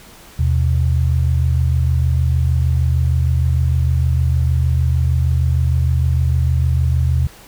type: tone pair together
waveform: sine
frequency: 79.2 / 125.72 Hz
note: D#2 / B2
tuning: +31 / +31 cents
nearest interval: minor sixth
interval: 800 cents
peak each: -14 / -17 dBFS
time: 0.39-7.27 s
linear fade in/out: 5 ms
effects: pink hiss -42 dBFS RMS until 7.47 s